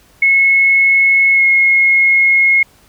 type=tone with pitch glide; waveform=sine; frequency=2184 to 2161 Hz; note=C#7 to C#7; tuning=-26 to -45 cents; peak=-7 dBFS; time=0.22-2.63 s; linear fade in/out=5 ms; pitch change=-19 cents; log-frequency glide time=1.33-1.43 s; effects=pink hiss -49 dBFS RMS until 2.88 s